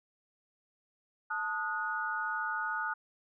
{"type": "chord", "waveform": "sine", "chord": "D# diminished", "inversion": "second", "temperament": "equal with one note detuned", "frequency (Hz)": [880, 1244.5, 1457.9], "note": ["A5", "D#6", "F#6"], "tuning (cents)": [0, 0, -26], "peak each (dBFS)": [-38, -37, -34], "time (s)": [1.3, 2.94], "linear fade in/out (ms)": 10, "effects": []}